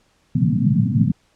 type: band-pass noise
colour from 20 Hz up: pink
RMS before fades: -17 dBFS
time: 0.35-1.12 s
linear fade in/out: 5 ms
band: 110 to 250 Hz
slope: 96 dB/octave
effects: pink hiss -61 dBFS RMS until 1.35 s + low-pass 8000 Hz 12 dB/octave